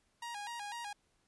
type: tone with vibrato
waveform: sawtooth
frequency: 880 Hz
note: A5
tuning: in tune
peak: -37 dBFS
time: 0.22-0.93 s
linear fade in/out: 5 ms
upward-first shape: square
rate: 4 Hz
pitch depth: 120 cents each way
effects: pink hiss -75 dBFS RMS until 1.27 s + resampled to 24000 Hz